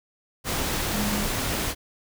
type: tone in noise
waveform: sine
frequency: 207.7 Hz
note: G#3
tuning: in tune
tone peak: -27 dBFS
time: 0.9-1.29 s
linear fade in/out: 50 ms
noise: pink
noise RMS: -27 dBFS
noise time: 0.44-1.75 s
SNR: -3 dB
effects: none